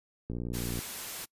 click train, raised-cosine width 3 ms, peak -23 dBFS, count 30, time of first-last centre 0.3-0.79 s, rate 59.2 Hz
white noise, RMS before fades -39 dBFS, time 0.53-1.26 s, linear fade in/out 20 ms
effects noise-tail reverb RT60 0.1 s tail -25 dB re dry + resampled to 32000 Hz

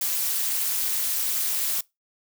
blue noise with amplitude modulation, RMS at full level -22 dBFS, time 0.01-1.81 s, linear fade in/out 5 ms, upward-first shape sine, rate 288 Hz, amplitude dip 80%, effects noise-tail reverb RT60 0.2 s tail -23 dB re dry

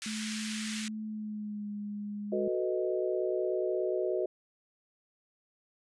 pink band-pass noise, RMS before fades -40 dBFS, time 0.02-0.88 s, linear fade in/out 0 ms, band 1700 to 9600 Hz, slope 24 dB/octave
sine tone with pitch glide, 216.2 to 206.4 Hz, A3 to G#3, -30 to -10 cents, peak -35 dBFS, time 0.06-2.48 s, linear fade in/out 2 ms, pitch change -80 cents, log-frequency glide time 1.04-1.69 s
sine chord, B dominant seventh, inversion second, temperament equal with one note detuned, 370 / 440 / 496.7 / 622.3 Hz, F#4 / A4 / B4 / D#5, 0 / 0 / +10 / 0 cents, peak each -31 / -37 / -36 / -34 dBFS, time 2.32-4.26 s, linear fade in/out 5 ms
effects resampled to 24000 Hz

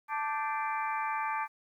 harmonic tone with a mistuned harmonic, 293.7 Hz, D4, in tune, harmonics 3 / 4 / 5 / 6 / 7 / 8, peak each -33 / -35 / -41 / -44 / -45 / -41 dBFS, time 0.08-1.48 s, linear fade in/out 50 ms, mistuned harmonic 5, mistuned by +110 cents, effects 11-bit

